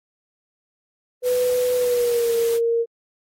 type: tone with pitch glide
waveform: sine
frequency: 497.2 to 463.9 Hz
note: B4 to A#4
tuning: +12 to -8 cents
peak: -17 dBFS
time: 1.22-2.86 s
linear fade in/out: 50 ms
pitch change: -120 cents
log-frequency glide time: 1.76-2.33 s
type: noise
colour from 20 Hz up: white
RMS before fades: -34 dBFS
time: 1.23-2.6 s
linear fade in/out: 50 ms
effects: AAC 48 kbps